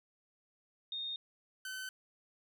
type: tone pair in turn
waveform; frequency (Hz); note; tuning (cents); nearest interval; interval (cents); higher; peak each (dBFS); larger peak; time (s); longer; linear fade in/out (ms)
sine / sawtooth; 3684 / 1523.6; A#7 / G6; -21 / -50; octave + minor third; 1529; first; -37 / -37; neither; 0.92-1.16 / 1.65-1.89; neither; 2
effects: none